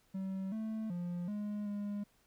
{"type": "tone with pitch steps", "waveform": "triangle", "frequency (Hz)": [191.2, 219.6, 175.4, 207.9, 204.7], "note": ["G3", "A3", "F3", "G#3", "G#3"], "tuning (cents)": [-43, -3, 8, 2, -25], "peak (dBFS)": -34, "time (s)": [0.14, 2.04], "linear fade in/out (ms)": 10, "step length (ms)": 380, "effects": ["pink hiss -71 dBFS RMS until 2.26 s"]}